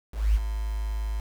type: tone with ADSR envelope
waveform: sine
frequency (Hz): 52.9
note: G#1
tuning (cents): +33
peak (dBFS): -16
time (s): 0.12-1.2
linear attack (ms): 230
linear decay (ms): 32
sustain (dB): -10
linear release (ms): 3
effects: 7-bit